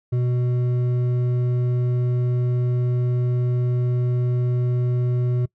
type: tone with hard clipping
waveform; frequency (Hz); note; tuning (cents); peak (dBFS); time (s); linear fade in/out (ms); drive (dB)
sine; 123.47; B2; 0; -20; 0.12-5.46; 10; 7
effects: noise-tail reverb RT60 0.1 s tail -23 dB re dry